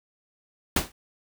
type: noise with exponential decay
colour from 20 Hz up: pink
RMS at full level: -18 dBFS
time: 0.76-0.92 s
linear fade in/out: 5 ms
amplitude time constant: 34 ms
effects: none